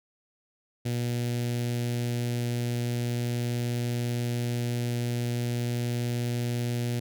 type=tone with notch filter; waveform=sawtooth; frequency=120.4 Hz; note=B2; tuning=44 cents flat; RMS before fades=-29 dBFS; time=0.85-7 s; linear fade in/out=10 ms; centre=1100 Hz; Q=0.65; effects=none